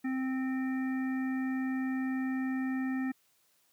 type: harmonic tone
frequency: 261.6 Hz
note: C4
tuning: in tune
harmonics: 1 / 3 / 5 / 7 / 9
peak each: -30 / -46 / -50 / -43 / -52 dBFS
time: 0.04-3.12 s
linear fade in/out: 10 ms
effects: white hiss -70 dBFS RMS until 3.72 s + high-pass 80 Hz 12 dB/octave